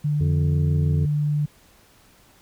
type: tone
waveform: sine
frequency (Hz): 148.2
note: D3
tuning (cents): +16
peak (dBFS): -19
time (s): 0.04-1.46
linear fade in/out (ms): 10
type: harmonic tone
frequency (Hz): 87.31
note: F2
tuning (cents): 0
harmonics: 1 / 2 / 3 / 4 / 5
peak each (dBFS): -22 / -33 / -37 / -40 / -37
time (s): 0.2-1.06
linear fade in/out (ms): 10
effects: pink hiss -55 dBFS RMS until 2.41 s